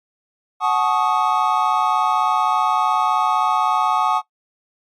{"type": "chord", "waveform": "triangle", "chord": "D# half-diminished seventh", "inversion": "first", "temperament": "equal with one note detuned", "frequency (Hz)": [740, 863.4, 1108.7, 1244.5], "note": ["F#5", "A5", "C#6", "D#6"], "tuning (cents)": [0, -33, 0, 0], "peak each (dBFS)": -19, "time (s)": [0.6, 4.22], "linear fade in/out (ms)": 50, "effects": ["noise-tail reverb RT60 0.1 s tail -19 dB re dry", "MP3 96 kbps"]}